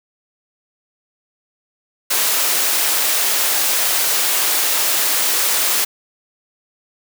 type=high-pass noise; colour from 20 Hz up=white; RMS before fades=-17 dBFS; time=2.1-5.85 s; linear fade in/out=10 ms; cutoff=400 Hz; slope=12 dB/octave; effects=none